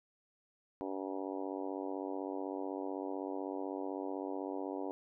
harmonic tone, 95.9 Hz, G2, 37 cents flat, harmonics 3 / 4 / 5 / 6 / 7 / 8 / 9 / 10, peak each -41 / -43 / -45 / -47 / -48 / -49 / -50 / -51 dBFS, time 0.81-4.91 s, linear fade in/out 0 ms, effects none

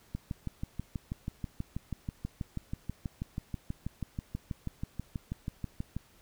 click train, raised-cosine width 5 ms, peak -22 dBFS, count 37, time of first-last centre 0.15-5.966 s, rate 6.19 Hz, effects pink hiss -62 dBFS RMS until 6.21 s

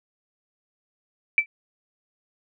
sine tone with exponential decay, 2324 Hz, D7, 19 cents flat, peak -10 dBFS, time 1.38-1.46 s, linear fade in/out 1 ms, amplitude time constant 17 ms, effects none

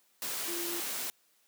sine tone in noise, 343.6 Hz, F4, 28 cents flat, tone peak -38 dBFS, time 0.48-0.8 s, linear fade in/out 0 ms, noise white, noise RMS -36 dBFS, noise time 0.22-1.1 s, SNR -5 dB, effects white hiss -69 dBFS RMS until 1.47 s + high-pass 200 Hz 12 dB/octave

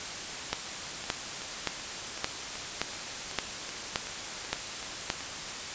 two click trains, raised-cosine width 0.2 ms, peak -22 / -9 dBFS, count 12 / 9, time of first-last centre 1.04-5.207 / 0.53-5.101 s, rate 2.64 / 1.75 Hz, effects white hiss -37 dBFS RMS until 5.74 s + resampled to 16000 Hz

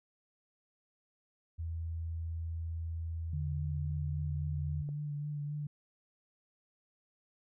sine tone, 82.41 Hz, E2, in tune, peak -35 dBFS, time 1.58-4.83 s, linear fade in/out 20 ms
sine tone with vibrato, 146.83 Hz, D3, in tune, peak -35 dBFS, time 3.33-5.67 s, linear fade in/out 5 ms, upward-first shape sine, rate 3.7 Hz, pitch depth 23 cents each way
click, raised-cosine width 2 ms, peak -37 dBFS, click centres 4.89 s
effects none

